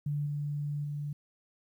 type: tone with level steps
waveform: sine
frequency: 146.1 Hz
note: D3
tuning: 9 cents flat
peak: -29 / -31 / -33 dBFS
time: 0.06-1.13 s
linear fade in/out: 5 ms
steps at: 0.26 / 0.84 s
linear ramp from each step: 5 ms
effects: 11-bit

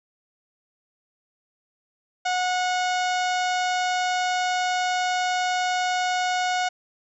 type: harmonic tone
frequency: 730 Hz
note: F#5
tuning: 24 cents flat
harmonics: 1 / 2 / 3 / 4 / 5 / 6 / 7 / 8 / 9 / 10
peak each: -23 / -29 / -33 / -35 / -37 / -39 / -40 / -41 / -42 / -43 dBFS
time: 2.25-6.69 s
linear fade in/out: 10 ms
effects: none

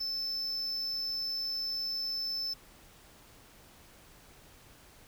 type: tone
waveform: triangle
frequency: 5274 Hz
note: E8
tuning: in tune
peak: -31 dBFS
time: 0-2.54 s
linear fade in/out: 10 ms
effects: pink hiss -57 dBFS RMS until 5.07 s

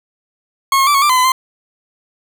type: tone with pitch steps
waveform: 40% pulse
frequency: 1089 / 1080 / 1165 / 1102 / 1181 / 1022 / 1011 / 1041 Hz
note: C#6 / C#6 / D6 / C#6 / D6 / C6 / B5 / C6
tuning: -31 / -45 / -14 / -11 / +9 / -41 / +40 / -9 cents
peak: -9 dBFS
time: 0.72-1.32 s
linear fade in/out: 2 ms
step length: 75 ms
effects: none

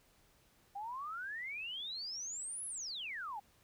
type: exponential two-way sweep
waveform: sine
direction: up then down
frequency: 778 to 11000 to 778 Hz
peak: -40 dBFS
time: 0.75-3.4 s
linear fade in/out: 10 ms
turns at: 2.66 s
effects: pink hiss -69 dBFS RMS until 3.63 s

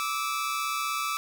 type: tone pair together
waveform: sawtooth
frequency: 1166 / 1301.9 Hz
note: D6 / E6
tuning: -13 / -22 cents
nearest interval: major second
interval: 191 cents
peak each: -27 dBFS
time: 0-1.17 s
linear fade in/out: 0 ms
effects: none

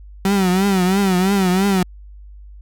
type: tone with vibrato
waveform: 35% pulse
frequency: 190 Hz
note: F#3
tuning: 46 cents sharp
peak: -12 dBFS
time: 0.25-1.83 s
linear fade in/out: 2 ms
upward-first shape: triangle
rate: 3 Hz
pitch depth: 120 cents each way
effects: added 50 Hz sine -36 dBFS peak until 2.61 s

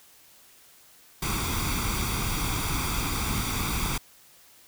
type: noise with comb filter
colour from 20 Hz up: pink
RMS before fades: -28 dBFS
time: 1.22-3.98 s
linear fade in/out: 5 ms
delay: 0.85 ms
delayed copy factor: +0.7
effects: white hiss -55 dBFS RMS until 4.67 s

